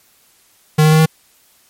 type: tone with pitch steps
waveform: square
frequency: 153.8 / 155.41 / 157.03 / 158.67 Hz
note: D#3 / D#3 / D#3 / D#3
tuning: -20 / -2 / +16 / +34 cents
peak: -8 dBFS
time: 0.78-1.06 s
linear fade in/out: 10 ms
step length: 70 ms
effects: white hiss -53 dBFS RMS until 1.69 s + MP3 64 kbps